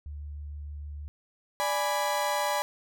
sine tone with vibrato, 73.3 Hz, D2, 3 cents flat, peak -36 dBFS, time 0.06-1.08 s, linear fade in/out 0 ms, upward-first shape sine, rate 6.5 Hz, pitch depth 9 cents each way
35% pulse chord, G# diminished, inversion second, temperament equal, 587.3 / 830.6 / 987.8 Hz, D5 / G#5 / B5, 0 / 0 / 0 cents, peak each -29 dBFS, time 1.6-2.62 s, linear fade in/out 0 ms
effects none

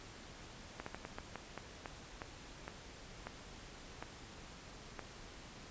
slowing click train, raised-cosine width 0.5 ms, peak -27 dBFS, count 13, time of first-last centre 0.8-4.993 s, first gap 64 ms, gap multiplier 1.28, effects pink hiss -53 dBFS RMS until 5.7 s + resampled to 16000 Hz

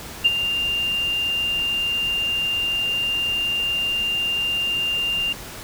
sine tone with ADSR envelope, 2794 Hz, F7, in tune, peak -10 dBFS, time 0.24-5.33 s, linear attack 19 ms, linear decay 30 ms, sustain -10 dB, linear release 7 ms, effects pink hiss -36 dBFS RMS until 5.63 s

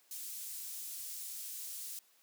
pink high-pass noise, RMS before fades -44 dBFS, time 0.11-1.99 s, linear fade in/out 2 ms, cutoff 7800 Hz, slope 12 dB/octave, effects white hiss -68 dBFS RMS until 2.22 s + high-pass 300 Hz 12 dB/octave

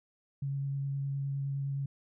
sine tone with vibrato, 138.59 Hz, C#3, in tune, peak -31 dBFS, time 0.42-1.86 s, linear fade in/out 5 ms, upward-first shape sine, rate 9.7 Hz, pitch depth 10 cents each way, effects none

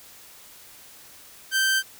sawtooth tone, 1559 Hz, G6, 10 cents flat, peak -16 dBFS, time 1.51-1.83 s, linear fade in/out 50 ms, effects white hiss -48 dBFS RMS until 1.99 s

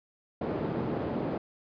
white band-pass noise, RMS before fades -32 dBFS, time 0.41-1.38 s, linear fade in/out 5 ms, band 120 to 420 Hz, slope 12 dB/octave, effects resampled to 11025 Hz

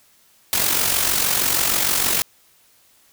white noise with amplitude modulation, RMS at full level -17 dBFS, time 0.53-2.22 s, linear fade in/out 0 ms, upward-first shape sine, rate 46.4 Hz, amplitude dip 55%, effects white hiss -56 dBFS RMS until 3.12 s

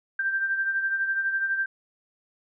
sine beating tone pair, 1573 / 1585 Hz, G6 / G6, +6 / +19 cents, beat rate 12 Hz, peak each -24 / -33 dBFS, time 0.19-1.66 s, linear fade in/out 5 ms, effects none

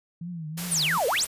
sine tone with vibrato, 164.81 Hz, E3, in tune, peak -32 dBFS, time 0.21-0.98 s, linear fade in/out 5 ms, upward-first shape triangle, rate 2.8 Hz, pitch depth 150 cents each way
white noise, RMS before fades -34 dBFS, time 0.57-1.27 s, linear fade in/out 10 ms
sine exponential two-way sweep, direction down then up, 10480 to 440 to 10480 Hz, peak -22 dBFS, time 0.71-1.25 s, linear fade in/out 10 ms, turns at 1.07 s
effects resampled to 32000 Hz

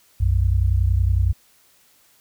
sine tone pair together, 61.8 / 92.6 Hz, B1 / F#2, +2 / +2 cents, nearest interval perfect fifth, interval 700 cents, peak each -18 dBFS, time 0.2-1.33 s, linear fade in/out 10 ms, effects white hiss -57 dBFS RMS until 2.2 s

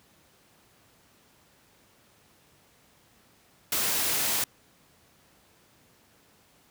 white noise, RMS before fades -27 dBFS, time 3.72-4.44 s, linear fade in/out 2 ms, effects pink hiss -61 dBFS RMS until 6.7 s + high-pass 80 Hz 12 dB/octave

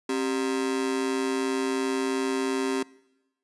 45% pulse ring-modulated tone, 329.6 Hz, E4, in tune, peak -22 dBFS, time 0.09-2.83 s, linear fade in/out 5 ms, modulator 61.4 Hz, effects noise-tail reverb RT60 1.0 s tail -23 dB re dry + resampled to 24000 Hz

